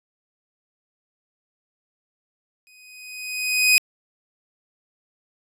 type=tone with exponential growth; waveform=sawtooth; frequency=2502 Hz; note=D#7; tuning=9 cents sharp; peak=-8 dBFS; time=2.67-3.78 s; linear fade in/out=0 ms; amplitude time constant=240 ms; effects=resampled to 32000 Hz